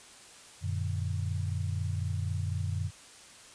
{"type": "chord", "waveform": "sine", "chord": "Gb augmented", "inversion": "none", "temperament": "equal with one note detuned", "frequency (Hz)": [92.5, 116.54, 150.53], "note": ["Gb2", "Bb2", "D3"], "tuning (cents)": [0, 0, 43], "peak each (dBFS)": [-31, -36, -37], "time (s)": [0.61, 2.91], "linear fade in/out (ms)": 50, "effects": ["white hiss -52 dBFS RMS until 3.54 s", "resampled to 22050 Hz"]}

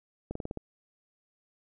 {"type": "slowing click train", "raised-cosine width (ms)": 2, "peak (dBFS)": -22, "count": 6, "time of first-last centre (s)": [0.31, 0.573], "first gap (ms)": 44, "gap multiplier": 1.09, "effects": []}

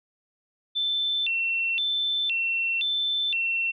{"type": "tone with vibrato", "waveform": "sine", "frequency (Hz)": 3095, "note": "G7", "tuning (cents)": -23, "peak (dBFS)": -23, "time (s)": [0.75, 3.72], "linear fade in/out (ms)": 20, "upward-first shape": "square", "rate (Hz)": 0.97, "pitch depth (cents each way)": 230, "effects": []}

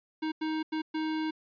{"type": "tone bursts at uneven times", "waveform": "square", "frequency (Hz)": 313.8, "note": "D#4", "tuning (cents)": 15, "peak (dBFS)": -30, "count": 4, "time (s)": [[0.22, 0.32], [0.41, 0.63], [0.72, 0.82], [0.94, 1.31]], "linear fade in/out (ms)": 10, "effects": ["resampled to 11025 Hz"]}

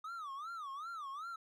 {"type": "tone with vibrato", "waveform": "triangle", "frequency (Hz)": 1222, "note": "D#6", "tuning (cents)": -32, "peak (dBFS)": -40, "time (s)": [0.04, 1.36], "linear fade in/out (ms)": 5, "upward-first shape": "sine", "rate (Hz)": 2.6, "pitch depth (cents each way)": 220, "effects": []}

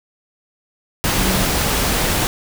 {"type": "tone in noise", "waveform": "sine", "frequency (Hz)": 188.9, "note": "F#3", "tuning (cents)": 36, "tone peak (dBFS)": -21, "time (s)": [1.18, 1.44], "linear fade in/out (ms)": 0, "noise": "pink", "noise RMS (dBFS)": -18, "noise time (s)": [1.04, 2.27], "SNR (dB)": -6, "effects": []}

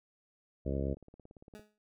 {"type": "harmonic tone", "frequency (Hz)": 68.5, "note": "C#2", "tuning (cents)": -20, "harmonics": [1, 2, 3, 4, 5, 6, 7, 8, 9], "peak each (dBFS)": [-35, -38, -40, -41, -42, -43, -43, -44, -45], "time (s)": [0.65, 0.95], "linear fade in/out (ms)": 20}
{"type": "click train", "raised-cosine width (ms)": 2, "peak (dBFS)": -40, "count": 12, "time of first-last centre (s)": [0.97, 1.595], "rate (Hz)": 17.6}
{"type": "tone with exponential decay", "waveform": "20% pulse", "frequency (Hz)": 211.2, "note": "G#3", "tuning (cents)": 29, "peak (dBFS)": -40, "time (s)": [1.55, 1.78], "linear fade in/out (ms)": 0, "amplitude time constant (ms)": 48}
{"effects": []}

